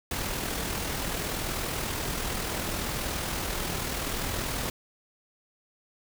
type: noise with amplitude modulation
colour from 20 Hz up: pink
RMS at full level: -30 dBFS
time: 0.11-4.7 s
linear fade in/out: 2 ms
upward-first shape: sine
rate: 40.7 Hz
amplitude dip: 35%
effects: none